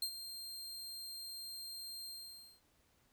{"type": "tone with ADSR envelope", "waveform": "sawtooth", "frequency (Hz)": 4186, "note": "C8", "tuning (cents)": 0, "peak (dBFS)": -31, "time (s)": [0.02, 2.61], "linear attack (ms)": 3, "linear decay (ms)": 77, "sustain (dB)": -11, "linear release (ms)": 540, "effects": ["pink hiss -73 dBFS RMS until 3.12 s"]}